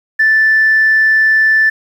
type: tone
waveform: sine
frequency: 1760 Hz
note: A6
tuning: in tune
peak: -6 dBFS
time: 0.19-1.7 s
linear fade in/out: 10 ms
effects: tanh soft clip ceiling -3 dBFS + 7-bit